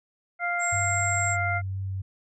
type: harmonic tone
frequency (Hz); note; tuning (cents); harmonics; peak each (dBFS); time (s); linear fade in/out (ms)
698.5; F5; 0; 1 / 2 / 3; -29 / -29 / -29; 0.39-1.62; 50
type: tone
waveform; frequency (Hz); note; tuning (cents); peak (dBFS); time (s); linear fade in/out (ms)
sine; 7570; A#8; +26; -28; 0.59-1.37; 50
type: tone with vibrato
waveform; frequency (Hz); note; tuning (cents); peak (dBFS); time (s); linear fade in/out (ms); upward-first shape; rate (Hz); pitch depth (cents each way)
sine; 96; G2; -36; -28; 0.72-2.02; 10; sine; 3.9; 9
effects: none